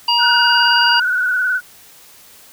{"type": "harmonic tone", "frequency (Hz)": 949, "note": "A#5", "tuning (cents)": 31, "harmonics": [1, 3, 5], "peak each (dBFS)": [-16, -16, -17], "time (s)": [0.08, 1], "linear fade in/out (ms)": 5}
{"type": "tone with vibrato", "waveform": "sine", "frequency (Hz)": 1480, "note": "F#6", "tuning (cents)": 0, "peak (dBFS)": -14, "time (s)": [0.18, 1.61], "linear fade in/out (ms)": 50, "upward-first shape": "square", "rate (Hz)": 19, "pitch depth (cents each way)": 39}
{"effects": ["white hiss -44 dBFS RMS until 2.52 s"]}